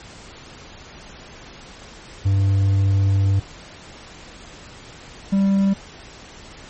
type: tone pair in turn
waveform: triangle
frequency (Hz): 98 / 196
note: G2 / G3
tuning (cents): 0 / 0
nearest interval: octave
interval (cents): 1200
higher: second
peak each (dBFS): -12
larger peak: neither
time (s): 2.25-3.4 / 5.32-5.74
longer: first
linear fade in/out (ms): 10
effects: pink hiss -41 dBFS RMS until 6.69 s + MP3 32 kbps